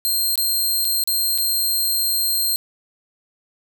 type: tone with dropouts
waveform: 10% pulse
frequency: 4186 Hz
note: C8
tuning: in tune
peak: -11 dBFS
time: 0.05-2.56 s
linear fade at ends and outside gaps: 0 ms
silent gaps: 0.356-0.377 / 0.846-0.851 / 1.038-1.075 / 1.378-1.384 s
effects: none